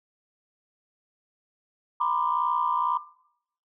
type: tone cluster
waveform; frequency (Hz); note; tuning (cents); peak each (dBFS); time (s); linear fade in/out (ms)
sine; 962 / 1024 / 1189; B5 / C6 / D6; -46 / -38 / +21; -26; 2-2.98; 10
effects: noise-tail reverb RT60 0.7 s tail -19 dB re dry + tanh soft clip ceiling -13 dBFS